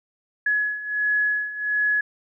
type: beating tone pair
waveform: sine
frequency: 1690 / 1691.4 Hz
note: G#6 / G#6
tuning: +30 / +31 cents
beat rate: 1.4 Hz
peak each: -26 / -22 dBFS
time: 0.46-2.01 s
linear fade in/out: 5 ms
effects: none

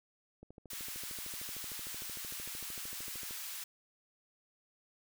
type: click train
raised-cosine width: 2 ms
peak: -38 dBFS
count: 39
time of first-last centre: 0.43-3.309 s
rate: 13.2 Hz
type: high-pass noise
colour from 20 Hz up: white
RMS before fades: -43 dBFS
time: 0.7-3.64 s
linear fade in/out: 5 ms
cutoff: 1200 Hz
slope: 12 dB/octave
effects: none

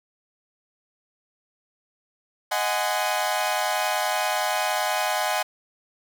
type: chord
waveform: sawtooth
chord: Ab dominant seventh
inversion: second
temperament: equal with one note detuned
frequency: 622.3 / 740 / 830.6 / 1027.3 Hz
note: Eb5 / Gb5 / Ab5 / C6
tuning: 0 / 0 / 0 / -32 cents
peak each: -25 / -23 / -24 / -27 dBFS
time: 2.51-5.43 s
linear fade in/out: 10 ms
effects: none

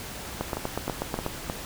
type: two click trains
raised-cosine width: 1 ms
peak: -15 / -13 dBFS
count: 4 / 8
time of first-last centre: 0.57-1.499 / 0.41-1.264 s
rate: 3.23 / 8.2 Hz
effects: pink hiss -38 dBFS RMS until 1.65 s

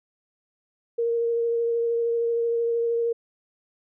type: tone with vibrato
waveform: sine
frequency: 466 Hz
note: A#4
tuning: 1 cent flat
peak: -21 dBFS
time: 0.98-3.13 s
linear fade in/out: 10 ms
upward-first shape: triangle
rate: 13 Hz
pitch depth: 15 cents each way
effects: none

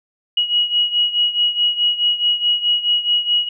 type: beating tone pair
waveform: sine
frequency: 2904 / 2908.7 Hz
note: F#7 / F#7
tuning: -33 / -30 cents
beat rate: 4.7 Hz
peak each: -16 / -20 dBFS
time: 0.37-3.49 s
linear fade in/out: 5 ms
effects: none

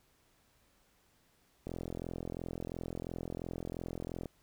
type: click train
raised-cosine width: 2 ms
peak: -26 dBFS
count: 112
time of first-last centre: 1.67-4.257 s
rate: 42.9 Hz
effects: pink hiss -70 dBFS RMS until 4.42 s

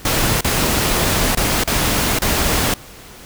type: noise with dropouts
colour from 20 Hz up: pink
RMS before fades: -17 dBFS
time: 0.05-2.74 s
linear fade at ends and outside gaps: 2 ms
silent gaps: 0.409-0.445 / 1.35-1.372 / 1.637-1.675 / 2.188-2.219 s
effects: pink hiss -39 dBFS RMS until 3.25 s

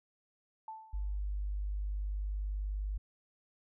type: tone with exponential decay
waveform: sine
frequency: 880 Hz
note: A5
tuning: in tune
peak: -39 dBFS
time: 0.68-1.19 s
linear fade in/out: 2 ms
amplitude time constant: 110 ms
type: tone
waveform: sine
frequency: 50.1 Hz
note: G1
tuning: 38 cents sharp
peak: -33 dBFS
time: 0.93-2.98 s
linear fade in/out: 10 ms
effects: none

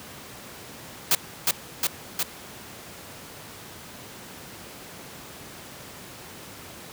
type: noise with echo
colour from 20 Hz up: white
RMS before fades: -19 dBFS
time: 1.11-1.15 s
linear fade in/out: 2 ms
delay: 360 ms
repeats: 3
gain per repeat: -2 dB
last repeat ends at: 2.23 s
effects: pink hiss -42 dBFS RMS until 6.92 s + high-pass 100 Hz 12 dB/octave

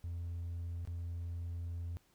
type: tone with dropouts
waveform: triangle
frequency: 85.6 Hz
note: F2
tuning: 34 cents flat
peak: -35 dBFS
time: 0.04-1.97 s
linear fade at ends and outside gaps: 0 ms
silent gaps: 0.851-0.874 s
effects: tanh soft clip ceiling -33 dBFS + pink hiss -71 dBFS RMS until 2.14 s

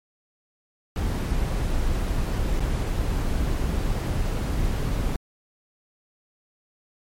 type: noise with dropouts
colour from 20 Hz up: brown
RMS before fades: -24 dBFS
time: 0.96-5.16 s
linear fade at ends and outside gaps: 1 ms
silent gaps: 2.597-2.604 s
effects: MP3 64 kbps

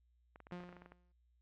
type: clicks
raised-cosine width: 0.5 ms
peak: -39 dBFS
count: 12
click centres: 0.359 / 0.403 / 0.469 / 0.512 / 0.604 / 0.637 / 0.691 / 0.727 / 0.767 / 0.82 / 0.86 / 0.92 s
type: tone with exponential decay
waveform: sawtooth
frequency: 177.5 Hz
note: F3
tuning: 28 cents sharp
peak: -38 dBFS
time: 0.52-1.12 s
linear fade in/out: 0 ms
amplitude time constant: 130 ms
effects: added 60 Hz sine -70 dBFS peak until 1.41 s + low-pass 3000 Hz 12 dB/octave

